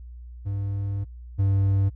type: tone pair in turn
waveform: triangle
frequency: 99.6 / 98.06 Hz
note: G2 / G2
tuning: +28 / +1 cents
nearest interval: unison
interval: 27 cents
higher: first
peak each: -23 / -16 dBFS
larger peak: second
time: 0.45-1.05 / 1.38-1.9 s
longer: first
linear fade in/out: 20 ms
effects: added 60 Hz sine -38 dBFS peak until 1.95 s